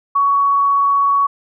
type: tone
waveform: sine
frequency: 1121 Hz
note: C#6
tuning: 19 cents sharp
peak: -11 dBFS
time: 0.15-1.27 s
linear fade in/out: 10 ms
effects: none